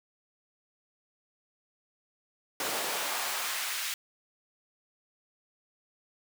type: noise with high-pass filter sweep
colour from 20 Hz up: pink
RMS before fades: -33 dBFS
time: 2.6-3.94 s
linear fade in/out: 2 ms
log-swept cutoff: 390 to 2100 Hz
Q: 0.91
effects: none